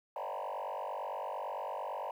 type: tone with frequency modulation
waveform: sine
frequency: 761 Hz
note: F#5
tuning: 48 cents sharp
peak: -34 dBFS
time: 0.16-2.11 s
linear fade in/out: 2 ms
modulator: 48.9 Hz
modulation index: 4.8
effects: tanh soft clip ceiling -35 dBFS + 11-bit